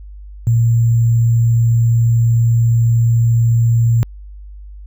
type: tone with sample-and-hold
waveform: sine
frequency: 116.1 Hz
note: A#2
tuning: 7 cents flat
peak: -9 dBFS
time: 0.47-4.03 s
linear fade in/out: 0 ms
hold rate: 7350 Hz
effects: added 50 Hz sine -31 dBFS peak until 4.86 s